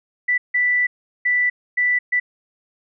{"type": "tone bursts at uneven times", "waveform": "sine", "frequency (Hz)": 1975, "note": "B6", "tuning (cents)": 0, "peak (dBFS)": -15, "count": 5, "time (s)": [[0.28, 0.38], [0.54, 0.87], [1.25, 1.5], [1.77, 1.99], [2.12, 2.2]], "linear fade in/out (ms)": 10, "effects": []}